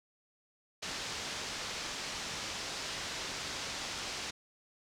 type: low-pass noise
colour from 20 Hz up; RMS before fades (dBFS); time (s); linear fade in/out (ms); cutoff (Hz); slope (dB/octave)
white; -40; 0.82-4.31; 10; 6200; 24
effects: none